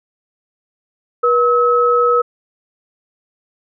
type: tone pair together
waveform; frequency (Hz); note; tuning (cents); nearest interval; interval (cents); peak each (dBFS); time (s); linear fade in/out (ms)
sine; 482.5 / 1288; B4 / E6; -40 / -41; octave + perfect fourth; 1699; -13; 1.23-2.22; 10
effects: none